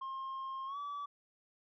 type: tone with pitch glide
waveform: sine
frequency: 1066 to 1149.1 Hz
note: C6 to D6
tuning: +32 to -38 cents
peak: -36 dBFS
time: 0.01-1.06 s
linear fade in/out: 10 ms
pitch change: +130 cents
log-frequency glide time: 0.66-0.78 s
effects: tanh soft clip ceiling -38 dBFS